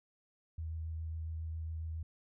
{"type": "tone with vibrato", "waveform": "sine", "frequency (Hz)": 80.5, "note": "E2", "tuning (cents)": -41, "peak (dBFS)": -37, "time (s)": [0.58, 2.03], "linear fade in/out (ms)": 5, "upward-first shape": "triangle", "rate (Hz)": 7.3, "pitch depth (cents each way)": 16, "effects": []}